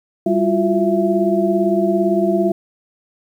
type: tone cluster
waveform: sine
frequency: 196.8 / 340.7 / 358.4 / 667 Hz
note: G3 / F4 / F4 / E5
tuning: +7 / -43 / +45 / +20 cents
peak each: -19 dBFS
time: 0.26-2.52 s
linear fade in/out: 5 ms
effects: 8-bit